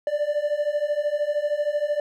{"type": "beating tone pair", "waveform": "triangle", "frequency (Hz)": [582, 595], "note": ["D5", "D5"], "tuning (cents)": [-16, 22], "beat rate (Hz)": 13, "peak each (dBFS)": [-24, -22], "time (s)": [0.07, 2], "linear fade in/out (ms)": 2, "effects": []}